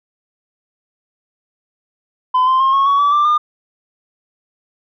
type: tone with pitch steps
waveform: sine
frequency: 1016 / 1041.6 / 1067.7 / 1094.6 / 1122.1 / 1150.3 / 1179.3 / 1208.9 Hz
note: B5 / C6 / C6 / C#6 / C#6 / D6 / D6 / D6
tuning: +49 / -8 / +35 / -22 / +21 / -36 / +7 / +50 cents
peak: -8 dBFS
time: 2.34-3.38 s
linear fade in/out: 10 ms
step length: 130 ms
effects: tanh soft clip ceiling -9 dBFS